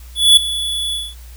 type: tone with ADSR envelope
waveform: square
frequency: 3426 Hz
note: A7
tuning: 47 cents flat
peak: -4 dBFS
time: 0.15-1.15 s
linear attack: 220 ms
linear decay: 4 ms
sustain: -15 dB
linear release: 220 ms
effects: added 60 Hz sine -34 dBFS peak until 1.36 s + white hiss -46 dBFS RMS until 1.36 s